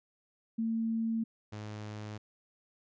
sine / sawtooth tone pair in turn, 225.8 / 106.07 Hz, A3 / G#2, +45 / +37 cents, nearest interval octave + minor second, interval 1308 cents, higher first, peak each -29 / -36 dBFS, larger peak first, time 0.58-1.24 / 1.52-2.18 s, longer neither, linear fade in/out 10 ms, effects resampled to 16000 Hz

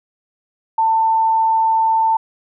sine tone, 893 Hz, A5, 25 cents sharp, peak -12 dBFS, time 0.78-2.17 s, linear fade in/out 5 ms, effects none

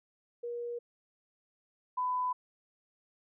sine tone pair in turn, 476.7 / 1001.1 Hz, A#4 / B5, +39 / +23 cents, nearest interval octave + minor second, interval 1284 cents, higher second, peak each -35 / -29 dBFS, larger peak second, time 0.43-0.79 / 1.97-2.33 s, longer neither, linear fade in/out 10 ms, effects none

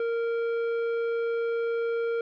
triangle tone with tanh clipping, 463.6 Hz, A#4, 10 cents flat, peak -27 dBFS, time 0-2.21 s, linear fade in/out 2 ms, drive 14 dB, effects none

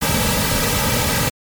pink noise with comb filter, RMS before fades -18 dBFS, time 0.01-1.3 s, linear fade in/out 20 ms, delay 2.8 ms, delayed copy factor -0.75, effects MP3 96 kbps

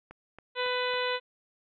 click train, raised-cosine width 0.5 ms, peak -31 dBFS, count 4, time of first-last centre 0.11-0.939 s, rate 3.62 Hz
harmonic tone, 498.4 Hz, B4, 16 cents sharp, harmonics 1 / 2 / 3 / 4 / 5 / 6 / 7 / 8, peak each -31 / -34 / -36 / -37 / -38 / -39 / -39 / -40 dBFS, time 0.55-1.2 s, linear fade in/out 50 ms
effects none

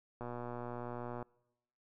click train, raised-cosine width 1 ms, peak -29 dBFS, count 124, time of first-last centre 0.21-1.227 s, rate 121 Hz, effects noise-tail reverb RT60 0.9 s tail -25 dB re dry

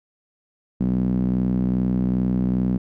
sawtooth tone with band-pass filter, 62.5 Hz, B1, 21 cents sharp, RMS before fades -21 dBFS, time 0.8-2.78 s, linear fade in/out 10 ms, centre 210 Hz, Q 4.2, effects none

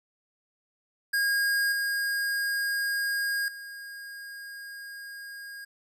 square tone with level steps, 1628 Hz, G#6, 35 cents flat, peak -24 / -27 / -40 dBFS, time 1.13-5.65 s, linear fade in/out 10 ms, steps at 1.72 / 3.48 s, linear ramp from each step 2 ms, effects none

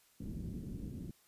white low-pass noise, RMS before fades -43 dBFS, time 0.2-1.11 s, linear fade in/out 5 ms, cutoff 250 Hz, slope 24 dB/octave, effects white hiss -68 dBFS RMS until 1.27 s + resampled to 32000 Hz

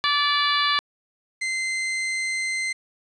harmonic tone, 580 Hz, D5, 22 cents flat, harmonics 2 / 3 / 4 / 5 / 6 / 7 / 8, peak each -23 / -26 / -29 / -30 / -26 / -28 / -32 dBFS, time 0.04-0.79 s, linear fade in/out 0 ms
40% pulse tone, 2073 Hz, C7, 17 cents flat, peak -23 dBFS, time 1.41-2.73 s, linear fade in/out 10 ms
effects resampled to 24000 Hz + 9-bit

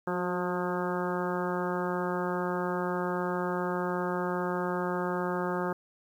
harmonic tone with a mistuned harmonic, 178.5 Hz, F3, 38 cents sharp, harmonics 1 / 2 / 3 / 4 / 5 / 6 / 7 / 8 / 9, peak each -34 / -33 / -36 / -40 / -37 / -41 / -38 / -43 / -42 dBFS, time 0.07-5.73 s, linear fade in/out 5 ms, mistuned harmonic 2, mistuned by +26 cents, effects 10-bit

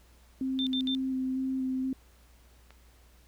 sine tone with vibrato, 261.6 Hz, C4, in tune, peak -28 dBFS, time 0.41-1.93 s, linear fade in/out 2 ms, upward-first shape square, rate 2.1 Hz, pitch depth 11 cents each way
sine tone bursts, 3576 Hz, A7, 27 cents sharp, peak -30 dBFS, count 3, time 0.59-0.949 s, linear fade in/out 0 ms, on 77 ms, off 64 ms
click, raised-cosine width 0.3 ms, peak -35 dBFS, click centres 2.706 s
effects added 60 Hz sine -57 dBFS peak until 3.27 s + pink hiss -63 dBFS RMS until 3.27 s

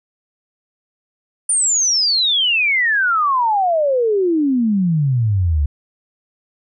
sine exponential sweep, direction down, 9350 to 69.1 Hz, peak -13 dBFS, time 1.49-5.66 s, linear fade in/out 5 ms, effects none

